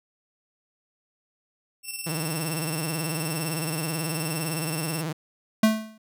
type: tone with tremolo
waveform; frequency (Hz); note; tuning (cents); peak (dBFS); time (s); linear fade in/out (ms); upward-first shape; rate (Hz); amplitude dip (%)
10% pulse; 2700; E7; +41; -22; 1.83-5.04; 50; square; 19; 50
type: tone with vibrato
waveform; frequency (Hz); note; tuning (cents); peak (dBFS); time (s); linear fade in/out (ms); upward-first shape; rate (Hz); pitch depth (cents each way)
sawtooth; 158.8; D#3; +36; -24; 2.06-5.13; 10; sine; 18; 110
type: tone with exponential decay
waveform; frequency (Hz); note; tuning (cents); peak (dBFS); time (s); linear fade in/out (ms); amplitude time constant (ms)
square; 218.5; A3; -12; -14; 5.63-5.98; 5; 76
effects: none

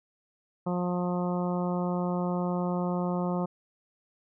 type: harmonic tone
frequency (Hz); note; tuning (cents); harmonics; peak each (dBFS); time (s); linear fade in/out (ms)
178.1; F3; +34; 1 / 2 / 3 / 4 / 5 / 6 / 7; -28 / -35 / -35 / -38 / -39 / -41 / -43; 0.66-3.46; 10
effects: none

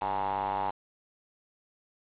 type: tone with band-pass filter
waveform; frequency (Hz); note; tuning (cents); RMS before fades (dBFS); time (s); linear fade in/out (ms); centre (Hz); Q
square; 49; G1; 0; -31; 0.01-0.71; 10; 870; 7.9
effects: resampled to 8000 Hz + 8-bit

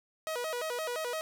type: tone with vibrato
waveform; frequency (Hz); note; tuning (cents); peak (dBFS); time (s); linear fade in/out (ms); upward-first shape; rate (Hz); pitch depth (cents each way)
sawtooth; 555; C#5; +2; -29; 0.27-1.21; 0; square; 5.8; 230
effects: none

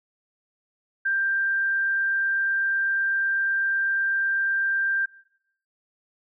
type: tone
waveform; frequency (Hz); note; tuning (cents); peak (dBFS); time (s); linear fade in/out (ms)
sine; 1582; G6; +15; -21; 1.05-5.06; 10
effects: noise-tail reverb RT60 0.7 s tail -19 dB re dry

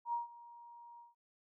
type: tone with ADSR envelope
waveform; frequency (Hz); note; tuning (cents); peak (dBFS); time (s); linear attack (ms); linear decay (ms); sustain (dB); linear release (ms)
sine; 945; A#5; +23; -32; 0.05-1.15; 82; 140; -20; 160
effects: none

